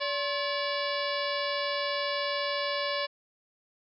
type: harmonic tone with a mistuned harmonic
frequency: 574 Hz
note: D5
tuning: 40 cents flat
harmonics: 1 / 2 / 3 / 4 / 5 / 6 / 7 / 8 / 9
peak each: -32 / -35 / -37 / -38 / -39 / -40 / -40 / -41 / -42 dBFS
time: 0-3.07 s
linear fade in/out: 20 ms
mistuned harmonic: 2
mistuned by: -120 cents
effects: none